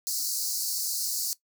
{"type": "high-pass noise", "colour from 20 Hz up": "pink", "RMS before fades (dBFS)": -30, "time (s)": [0.07, 1.33], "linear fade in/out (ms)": 0, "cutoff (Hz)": 4300, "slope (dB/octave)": 96, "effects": ["noise-tail reverb RT60 0.1 s tail -17 dB re dry"]}